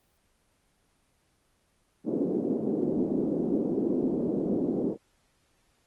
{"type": "band-pass noise", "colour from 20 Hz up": "pink", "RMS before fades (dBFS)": -28, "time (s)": [2.04, 4.97], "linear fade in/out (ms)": 50, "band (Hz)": [230, 400], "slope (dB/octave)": 24, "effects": ["pink hiss -69 dBFS RMS until 5.86 s", "Opus 24 kbps"]}